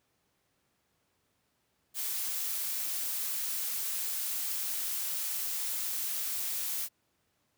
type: noise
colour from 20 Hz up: blue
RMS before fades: -34 dBFS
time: 1.94-6.89 s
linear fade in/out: 50 ms
effects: pink hiss -75 dBFS RMS until 7.57 s + high-pass 80 Hz 12 dB/octave